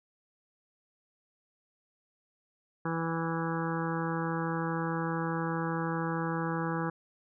harmonic tone with a mistuned harmonic, 164.81 Hz, E3, in tune, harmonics 1 / 2 / 3 / 5 / 6 / 7 / 8 / 9 / 10, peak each -33 / -36 / -38 / -40 / -41 / -41 / -42 / -43 / -43 dBFS, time 2.85-6.9 s, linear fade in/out 5 ms, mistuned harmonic 9, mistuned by -16 cents, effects none

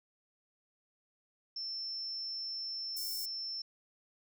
sine tone, 5350 Hz, E8, 25 cents sharp, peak -37 dBFS, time 1.56-3.62 s, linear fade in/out 5 ms
white high-pass noise, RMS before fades -42 dBFS, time 2.96-3.26 s, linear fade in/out 10 ms, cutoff 6700 Hz, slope 24 dB/octave
effects none

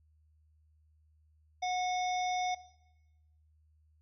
harmonic tone with a mistuned harmonic, 730 Hz, F#5, 24 cents flat, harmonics 1 / 3 / 5 / 7 / 8, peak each -31 / -41 / -45 / -48 / -49 dBFS, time 1.62-2.55 s, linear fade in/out 10 ms, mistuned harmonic 5, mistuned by -20 cents, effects noise-tail reverb RT60 1.0 s tail -17 dB re dry + added 77 Hz sine -64 dBFS peak until 4.01 s

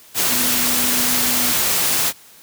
sine tone in noise, 246.9 Hz, B3, in tune, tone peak -27 dBFS, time 0.28-1.55 s, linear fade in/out 50 ms, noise white, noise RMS -18 dBFS, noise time 0.14-2.13 s, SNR -12 dB, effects white hiss -46 dBFS RMS until 2.42 s + high-pass 60 Hz 12 dB/octave

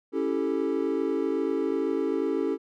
triangle chord, A dominant seventh, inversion first, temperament equal, 277.2 / 329.6 / 392 / 440 Hz, C#4 / E4 / G4 / A4, 0 / 0 / 0 / 0 cents, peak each -28 dBFS, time 0.12-2.58 s, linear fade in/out 50 ms, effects none

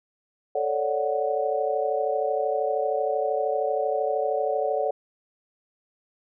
sine chord, D major seventh, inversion second, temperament equal, 440 / 554.4 / 587.3 / 740 Hz, A4 / C#5 / D5 / F#5, 0 / 0 / 0 / 0 cents, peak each -28 dBFS, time 0.55-4.91 s, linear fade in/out 5 ms, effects none

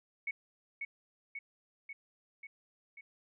sine tone with echo, 2217 Hz, C#7, in tune, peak -33 dBFS, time 0.27-0.31 s, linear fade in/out 5 ms, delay 540 ms, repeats 5, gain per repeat -3 dB, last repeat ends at 3.01 s, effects none

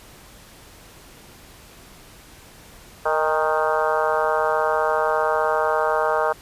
harmonic tone with a mistuned harmonic, 155.3 Hz, D#3, 3 cents flat, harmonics 3 / 4 / 5 / 6 / 7 / 8 / 9 / 10, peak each -25 / -23 / -26 / -26 / -28 / -27 / -30 / -31 dBFS, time 3.05-6.33 s, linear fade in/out 10 ms, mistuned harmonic 5, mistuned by +55 cents, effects pink hiss -46 dBFS RMS until 6.41 s + resampled to 32000 Hz

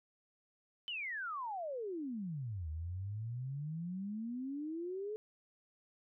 sine exponential two-way sweep, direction down then up, 3080 to 76 to 435.8 Hz, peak -38 dBFS, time 0.88-5.16 s, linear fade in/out 0 ms, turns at 2.69 s, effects none

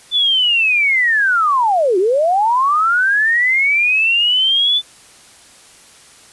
sine linear two-way sweep, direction down then up, 3520 to 350 to 3520 Hz, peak -11 dBFS, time 0.11-4.82 s, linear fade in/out 50 ms, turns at 1.98 s, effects white hiss -44 dBFS RMS until 6.32 s + resampled to 24000 Hz

